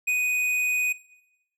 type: tone with tanh clipping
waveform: triangle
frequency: 2489 Hz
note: D#7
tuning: in tune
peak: -23 dBFS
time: 0.07-0.93 s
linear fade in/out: 10 ms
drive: 15 dB
effects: noise-tail reverb RT60 0.9 s tail -18 dB re dry